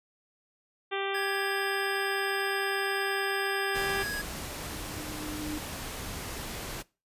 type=harmonic tone; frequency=393.1 Hz; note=G4; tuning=5 cents sharp; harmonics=1 / 2 / 3 / 4 / 5 / 6 / 7 / 8 / 9; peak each=-33 / -36 / -38 / -39 / -40 / -41 / -41 / -42 / -43 dBFS; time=0.91-4.04 s; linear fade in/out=20 ms
type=tone with vibrato; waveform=square; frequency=1661.2 Hz; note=G#6; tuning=in tune; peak=-33 dBFS; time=1.14-4.22 s; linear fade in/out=10 ms; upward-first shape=sine; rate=18 Hz; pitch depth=12 cents each way
type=tone with exponential growth; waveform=sine; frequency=303.4 Hz; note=D#4; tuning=44 cents flat; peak=-32 dBFS; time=3.55-5.58 s; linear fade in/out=2 ms; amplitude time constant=440 ms
type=noise; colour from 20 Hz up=pink; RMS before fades=-38 dBFS; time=3.74-6.83 s; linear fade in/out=20 ms
effects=noise-tail reverb RT60 0.3 s tail -22 dB re dry + resampled to 32000 Hz